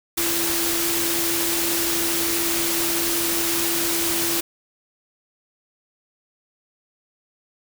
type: tone in noise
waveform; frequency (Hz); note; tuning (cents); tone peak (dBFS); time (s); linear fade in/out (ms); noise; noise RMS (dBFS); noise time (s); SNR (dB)
sine; 337; E4; +38; -27; 0.17-4.41; 10; white; -23; 0.17-4.41; -7
effects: none

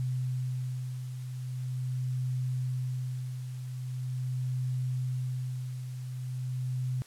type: beating tone pair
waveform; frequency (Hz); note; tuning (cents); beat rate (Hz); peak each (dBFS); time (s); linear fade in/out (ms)
sine; 127.3 / 127.72; C3 / C3; -47 / -41; 0.42; -31 / -39; 0-7.02; 0
effects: white hiss -56 dBFS RMS until 7.06 s + low-pass 11000 Hz 12 dB/octave

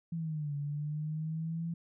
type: exponential two-way sweep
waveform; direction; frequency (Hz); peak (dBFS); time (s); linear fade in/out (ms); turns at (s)
sine; down then up; 168.7 to 143 to 168.7; -33; 0.12-1.74; 5; 0.55
effects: none

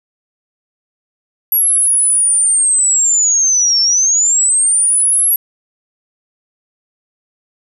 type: linear two-way sweep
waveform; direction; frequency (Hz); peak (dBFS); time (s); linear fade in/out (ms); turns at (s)
sine; down then up; 11470 to 5370 to 11470; -9; 1.52-5.36; 2; 3.81
effects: none

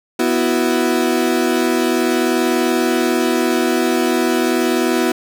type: chord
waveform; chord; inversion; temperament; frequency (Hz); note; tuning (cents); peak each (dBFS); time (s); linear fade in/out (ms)
35% pulse; B suspended fourth; none; equal; 246.9 / 329.6 / 370; B3 / E4 / F#4; 0 / 0 / 0; -17; 0.19-5.12; 5
effects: none

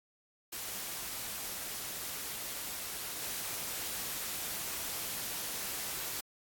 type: noise with level steps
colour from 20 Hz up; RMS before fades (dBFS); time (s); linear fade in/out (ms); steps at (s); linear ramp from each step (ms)
white; -40 / -38; 0.52-6.21; 10; 3.22; 10
effects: AAC 64 kbps

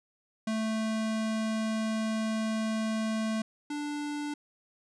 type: tone pair in turn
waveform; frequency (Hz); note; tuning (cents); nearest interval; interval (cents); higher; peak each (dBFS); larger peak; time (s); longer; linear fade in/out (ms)
square; 220 / 293.7; A3 / D4; 0 / 0; perfect fourth; 500; second; -29 / -33; first; 0.47-3.42 / 3.7-4.34; first; 5
effects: resampled to 22050 Hz

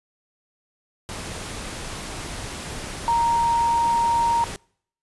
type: tone in noise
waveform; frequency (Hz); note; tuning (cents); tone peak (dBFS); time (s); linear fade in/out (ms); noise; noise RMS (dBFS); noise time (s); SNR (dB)
sine; 932.3; A#5; 0; -17; 3.08-4.44; 0; pink; -33; 1.09-4.56; +13
effects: noise-tail reverb RT60 0.6 s tail -25 dB re dry + resampled to 24000 Hz

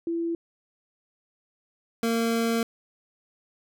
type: tone pair in turn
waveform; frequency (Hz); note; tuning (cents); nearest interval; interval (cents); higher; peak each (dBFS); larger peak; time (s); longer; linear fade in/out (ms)
sine / 25% pulse; 335.4 / 229.5; E4 / A#3; +30 / -27; perfect fifth; 657; first; -25 / -19; second; 0.07-0.35 / 2.03-2.63; second; 2
effects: none

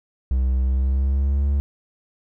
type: tone with pitch glide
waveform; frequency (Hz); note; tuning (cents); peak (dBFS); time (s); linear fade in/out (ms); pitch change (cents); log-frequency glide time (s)
triangle; 64.3 to 70.53; C2 to C#2; -30 to +31; -15; 0.31-1.6; 0; +161; 0.62-1.47
effects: none

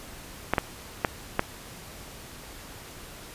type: clicks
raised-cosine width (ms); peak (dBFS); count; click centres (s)
0.5; -6; 4; 0.536 / 0.582 / 1.048 / 1.394
effects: pink hiss -44 dBFS RMS until 3.34 s + resampled to 32000 Hz

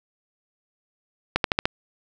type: accelerating click train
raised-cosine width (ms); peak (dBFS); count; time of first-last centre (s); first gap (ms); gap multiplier
0.3; -3; 5; 1.36-1.655; 82; 0.93
effects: none

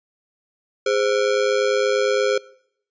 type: ring-modulated tone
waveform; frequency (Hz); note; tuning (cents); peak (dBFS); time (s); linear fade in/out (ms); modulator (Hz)
square; 466.2; A#4; 0; -15; 0.86-2.38; 5; 54.3
effects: noise-tail reverb RT60 0.7 s tail -22 dB re dry + resampled to 16000 Hz

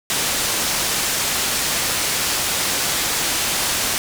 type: low-pass noise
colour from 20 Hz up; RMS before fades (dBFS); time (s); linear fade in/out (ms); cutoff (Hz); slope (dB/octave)
white; -21; 0.1-3.98; 0; 9400; 12
effects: none

